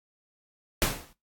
pink noise with exponential decay, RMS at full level -21 dBFS, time 0.82-1.13 s, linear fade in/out 0 ms, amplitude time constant 67 ms, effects noise-tail reverb RT60 0.2 s tail -19 dB re dry + AAC 64 kbps

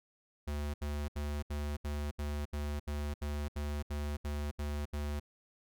square tone bursts, 73.42 Hz, D2, in tune, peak -35 dBFS, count 14, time 0.47-5.199 s, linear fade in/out 10 ms, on 270 ms, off 73 ms, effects none

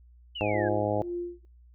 sine exponential sweep, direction down, 3051 to 1568 Hz, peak -34 dBFS, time 0.35-0.69 s, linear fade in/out 10 ms
harmonic tone, 104.3 Hz, G#2, 8 cents sharp, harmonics 1 / 2 / 3 / 4 / 5 / 6 / 7 / 8, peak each -33 / -37 / -33 / -35 / -31 / -31 / -35 / -35 dBFS, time 0.41-1.02 s, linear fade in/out 0 ms
sine tone with tremolo, 349.2 Hz, F4, in tune, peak -29 dBFS, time 0.54-1.45 s, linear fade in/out 0 ms, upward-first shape sine, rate 2 Hz, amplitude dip 100%
effects noise-tail reverb RT60 0.4 s tail -25 dB re dry + added 60 Hz sine -52 dBFS peak until 1.74 s

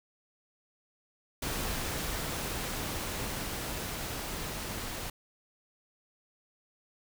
pink noise with level ramp, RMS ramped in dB -34 to -38 dBFS, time 1.42-5.1 s, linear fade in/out 5 ms, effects none

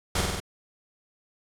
pink noise with echo, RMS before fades -25 dBFS, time 0.15-0.21 s, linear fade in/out 5 ms, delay 48 ms, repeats 4, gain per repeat -2 dB, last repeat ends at 0.402 s, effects low-pass 10000 Hz 12 dB/octave

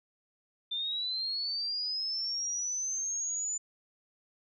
sine linear sweep, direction up, 3556 to 7040 Hz, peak -31 dBFS, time 0.71-3.58 s, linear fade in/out 10 ms, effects none

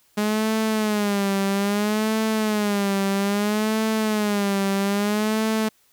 sawtooth tone with vibrato, 207.7 Hz, G#3, in tune, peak -16 dBFS, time 0.17-5.69 s, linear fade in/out 10 ms, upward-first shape sine, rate 0.61 Hz, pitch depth 100 cents each way, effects white hiss -61 dBFS RMS until 5.92 s

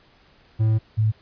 triangle / sine tone pair in turn, 110 / 108.8 Hz, A2 / A2, 0 / -19 cents, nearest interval unison, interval 19 cents, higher first, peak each -14 / -16 dBFS, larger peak first, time 0.59-0.79 / 0.97-1.12 s, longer first, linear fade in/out 20 ms, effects pink hiss -56 dBFS RMS until 1.21 s + resampled to 11025 Hz

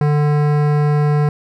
sine tone with hard clipping, 148.1 Hz, D3, 15 cents sharp, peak -14 dBFS, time 0.01-1.29 s, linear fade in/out 2 ms, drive 17 dB, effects none

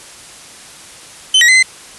40% pulse tone with pitch steps, 3058 / 1905 / 2042 / 2056 Hz, G7 / A#6 / C7 / C7, -44 / +37 / -43 / -31 cents, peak -5 dBFS, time 1.34-1.628 s, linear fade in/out 5 ms, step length 72 ms, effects white hiss -36 dBFS RMS until 1.98 s + resampled to 24000 Hz

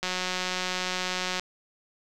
click train, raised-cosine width 0.2 ms, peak -12 dBFS, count 251, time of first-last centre 0.03-1.396 s, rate 183 Hz, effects none

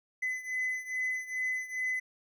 triangle beating tone pair, 2019 / 2021.4 Hz, B6 / B6, +38 / +40 cents, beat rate 2.4 Hz, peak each -31 / -34 dBFS, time 0.22-2 s, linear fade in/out 10 ms, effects tanh soft clip ceiling -22 dBFS

